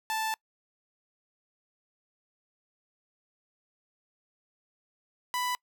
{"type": "tone pair in turn", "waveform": "sawtooth", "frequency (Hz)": [880, 992.1], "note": ["A5", "B5"], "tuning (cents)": [0, 8], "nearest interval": "major second", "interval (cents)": 208, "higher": "second", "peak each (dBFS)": -25, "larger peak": "neither", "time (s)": [[0.1, 0.34], [5.34, 5.55]], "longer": "first", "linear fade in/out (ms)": 0, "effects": ["noise-tail reverb RT60 0.1 s tail -26 dB re dry"]}